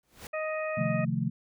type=noise with exponential growth; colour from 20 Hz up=pink; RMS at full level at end=-39 dBFS; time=0.03-0.27 s; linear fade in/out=2 ms; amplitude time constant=51 ms
type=harmonic tone; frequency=624 Hz; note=D#5; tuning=5 cents sharp; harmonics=1 / 2 / 3 / 4; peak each=-31 / -38 / -39 / -39 dBFS; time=0.33-1.05 s; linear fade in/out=10 ms
type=chord; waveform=sine; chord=F dominant seventh; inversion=second; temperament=equal with one note detuned; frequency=130.81 / 152.89 / 174.61 / 220 Hz; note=C3 / Eb3 / F3 / A3; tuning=0 / -30 / 0 / 0 cents; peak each=-32 dBFS; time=0.77-1.3 s; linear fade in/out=10 ms
effects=none